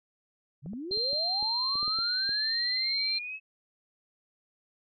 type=linear sweep; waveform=sine; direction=up; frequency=121.4 to 2602 Hz; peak=-35 dBFS; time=0.62-3.4 s; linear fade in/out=50 ms
type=clicks; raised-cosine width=2 ms; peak=-32 dBFS; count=11; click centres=0.661 / 0.734 / 0.911 / 0.974 / 1.131 / 1.427 / 1.755 / 1.829 / 1.879 / 1.988 / 2.292 s
type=tone; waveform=sine; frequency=4159 Hz; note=C8; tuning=11 cents flat; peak=-27 dBFS; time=0.91-3.19 s; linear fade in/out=10 ms
effects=none